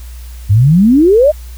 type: exponential sweep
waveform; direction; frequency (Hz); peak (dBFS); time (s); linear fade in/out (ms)
sine; up; 93.4 to 638; -4; 0.49-1.32; 20
effects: added 60 Hz sine -26 dBFS peak until 1.57 s + white hiss -41 dBFS RMS until 1.57 s